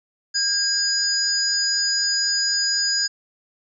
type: tone cluster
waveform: sine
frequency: 1616 / 4948 / 6790 Hz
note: G#6 / D#8 / G#8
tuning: -48 / -10 / +37 cents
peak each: -27 / -20 / -26 dBFS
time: 0.34-3.08 s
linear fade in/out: 20 ms
effects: none